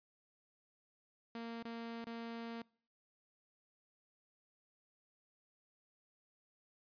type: tone with dropouts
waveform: sawtooth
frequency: 231.1 Hz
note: A#3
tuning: 15 cents flat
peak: -39 dBFS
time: 1.35-2.62 s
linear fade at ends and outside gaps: 2 ms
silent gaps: 1.626-1.651 / 2.044-2.069 s
effects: noise-tail reverb RT60 0.5 s tail -25 dB re dry + resampled to 11025 Hz